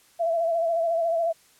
sine tone with vibrato, 668 Hz, E5, 23 cents sharp, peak -21 dBFS, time 0.19-1.33 s, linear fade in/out 20 ms, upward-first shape sine, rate 14 Hz, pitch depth 46 cents each way, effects white hiss -58 dBFS RMS until 1.59 s + low-pass 12000 Hz 12 dB/octave

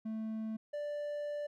triangle tone pair in turn, 220 / 587.3 Hz, A3 / D5, 0 / 0 cents, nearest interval octave + perfect fourth, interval 1700 cents, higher second, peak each -34 / -34 dBFS, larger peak neither, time 0.05-0.57 / 0.73-1.47 s, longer second, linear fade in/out 10 ms, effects none

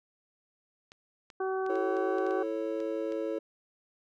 clicks, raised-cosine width 0.2 ms, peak -32 dBFS, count 10, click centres 0.919 / 1.302 / 1.664 / 1.756 / 1.968 / 2.184 / 2.266 / 2.309 / 2.803 / 3.122 s
harmonic tone, 379.7 Hz, F#4, 45 cents sharp, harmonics 1 / 2 / 3 / 4, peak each -30 / -36 / -40 / -42 dBFS, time 1.4-2.43 s, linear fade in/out 5 ms
triangle chord, A major, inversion second, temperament just, 330 / 440 / 550 Hz, E4 / A4 / C#5, +2 / 0 / -14 cents, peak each -33 dBFS, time 1.69-3.39 s, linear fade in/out 10 ms
effects none

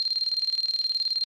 sine tone with tremolo, 4186 Hz, C8, in tune, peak -21 dBFS, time 0-1.24 s, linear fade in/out 0 ms, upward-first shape square, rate 19 Hz, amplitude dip 75%, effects MP3 64 kbps

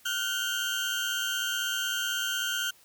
30% pulse tone cluster, 1409 / 1525 / 3160 Hz, F6 / G6 / G7, +15 / -48 / +13 cents, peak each -30 / -30 / -30 dBFS, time 0.05-2.71 s, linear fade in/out 10 ms, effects white hiss -59 dBFS RMS until 2.84 s

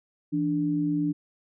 sine tone pair together, 165.01 / 293.7 Hz, E3 / D4, +2 / 0 cents, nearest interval minor seventh, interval 998 cents, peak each -29 / -24 dBFS, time 0.32-1.13 s, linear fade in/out 20 ms, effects none

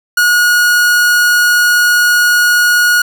45% pulse tone, 1447 Hz, F#6, 39 cents flat, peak -7 dBFS, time 0.17-3.02 s, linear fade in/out 5 ms, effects none

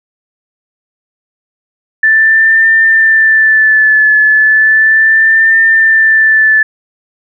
sine tone with vibrato, 1760 Hz, A6, in tune, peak -4 dBFS, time 2.03-6.63 s, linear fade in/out 5 ms, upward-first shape triangle, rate 0.35 Hz, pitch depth 40 cents each way, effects none

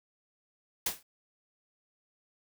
white noise with exponential decay, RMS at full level -26 dBFS, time 0.86-1.03 s, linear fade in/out 5 ms, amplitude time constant 35 ms, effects none

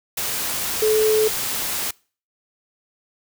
sine tone in noise, 432.4 Hz, A4, 30 cents flat, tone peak -15 dBFS, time 0.82-1.28 s, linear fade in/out 5 ms, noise white, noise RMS -25 dBFS, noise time 0.17-1.91 s, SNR +7 dB, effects noise-tail reverb RT60 0.4 s tail -25 dB re dry

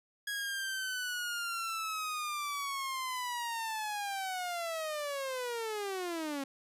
sawtooth linear sweep, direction down, 1661 to 268.5 Hz, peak -31 dBFS, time 0.27-6.44 s, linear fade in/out 5 ms, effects resampled to 32000 Hz

